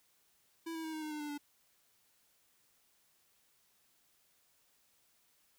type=tone with pitch steps; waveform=square; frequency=329.6 / 323.8 / 318 / 312.4 / 306.8 / 301.4 / 296 / 290.8 Hz; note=E4 / E4 / D#4 / D#4 / D#4 / D4 / D4 / D4; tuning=0 / -31 / +38 / +7 / -24 / +45 / +14 / -17 cents; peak=-40 dBFS; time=0.66-1.38 s; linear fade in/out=10 ms; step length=90 ms; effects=white hiss -72 dBFS RMS until 5.58 s